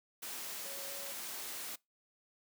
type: tone in noise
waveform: sine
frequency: 554.4 Hz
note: C#5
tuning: in tune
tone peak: -50 dBFS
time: 0.65-1.12 s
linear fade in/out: 10 ms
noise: white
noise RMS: -43 dBFS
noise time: 0.22-1.76 s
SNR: -10 dB
effects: noise-tail reverb RT60 0.2 s tail -24 dB re dry + high-pass 200 Hz 12 dB/octave